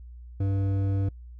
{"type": "tone with hard clipping", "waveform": "sine", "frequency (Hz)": 98, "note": "G2", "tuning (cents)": 0, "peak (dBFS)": -25, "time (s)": [0.4, 1.09], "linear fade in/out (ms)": 5, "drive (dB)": 10, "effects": ["noise-tail reverb RT60 0.1 s tail -26 dB re dry", "added 60 Hz sine -41 dBFS peak until 1.39 s"]}